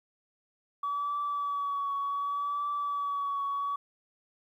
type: tone with vibrato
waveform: sine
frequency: 1140 Hz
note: C#6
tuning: 48 cents sharp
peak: -28 dBFS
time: 0.83-3.76 s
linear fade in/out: 5 ms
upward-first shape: triangle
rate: 0.67 Hz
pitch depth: 32 cents each way
effects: tanh soft clip ceiling -25 dBFS + 11-bit